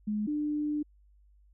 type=tone pair in turn; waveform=sine; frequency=210.7 / 298 Hz; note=G#3 / D4; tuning=+25 / +25 cents; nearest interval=tritone; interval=600 cents; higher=second; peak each=-28 dBFS; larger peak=neither; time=0.07-0.27 / 0.27-0.83 s; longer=second; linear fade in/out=10 ms; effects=added 50 Hz sine -58 dBFS peak until 1.53 s